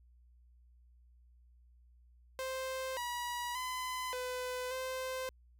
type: tone with pitch steps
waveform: sawtooth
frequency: 523 / 967 / 1014 / 503 / 518 Hz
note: C5 / B5 / B5 / B4 / C5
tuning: -1 / -37 / +45 / +32 / -17 cents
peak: -33 dBFS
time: 2.39-5.29 s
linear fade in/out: 0 ms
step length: 580 ms
effects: added 60 Hz sine -60 dBFS peak until 5.59 s